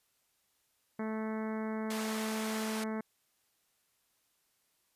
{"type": "harmonic tone", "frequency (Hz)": 218.7, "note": "A3", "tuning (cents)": -10, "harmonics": [1, 2, 3, 4, 5, 6, 7, 8, 9, 10], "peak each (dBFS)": [-35, -41, -45, -47, -49, -51, -52, -53, -54, -55], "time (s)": [0.99, 3.01], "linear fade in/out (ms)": 5}
{"type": "band-pass noise", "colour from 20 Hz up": "pink", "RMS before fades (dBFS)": -42, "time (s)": [1.9, 2.84], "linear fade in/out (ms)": 5, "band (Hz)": [760, 13000], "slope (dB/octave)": 12}
{"effects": ["white hiss -75 dBFS RMS until 4.95 s", "resampled to 32000 Hz"]}